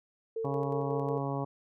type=tone with tremolo; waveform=sine; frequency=450 Hz; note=A4; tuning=39 cents sharp; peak=-31 dBFS; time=0.36-1.18 s; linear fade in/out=5 ms; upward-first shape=square; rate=5.5 Hz; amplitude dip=45%
type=harmonic tone; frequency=138.59 Hz; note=C#3; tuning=in tune; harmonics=1 / 2 / 3 / 4 / 5 / 6 / 7 / 8; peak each=-34 / -37 / -39 / -40 / -41 / -42 / -42 / -43 dBFS; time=0.44-1.45 s; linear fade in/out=10 ms
effects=none

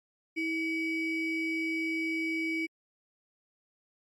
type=ring-modulated tone; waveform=triangle; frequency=1300 Hz; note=E6; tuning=24 cents flat; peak=-24 dBFS; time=0.36-2.67 s; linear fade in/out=20 ms; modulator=976 Hz; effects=MP3 64 kbps

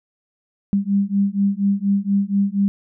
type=beating tone pair; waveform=sine; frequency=197.1 / 201.3 Hz; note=G3 / G3; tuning=+10 / +46 cents; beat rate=4.2 Hz; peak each=-19 dBFS; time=0.73-2.68 s; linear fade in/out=0 ms; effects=none

